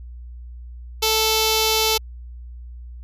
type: tone with notch filter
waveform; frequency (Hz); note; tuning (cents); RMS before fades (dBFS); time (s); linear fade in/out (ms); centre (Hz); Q
5% pulse; 440; A4; 0; -19; 1.02-1.98; 10; 1700; 0.94
effects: added 60 Hz sine -34 dBFS peak until 3.03 s + resampled to 32000 Hz